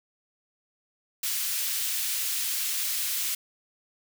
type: high-pass noise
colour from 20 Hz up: white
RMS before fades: -29 dBFS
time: 1.23-3.35 s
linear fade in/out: 5 ms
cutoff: 2200 Hz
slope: 12 dB/octave
effects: none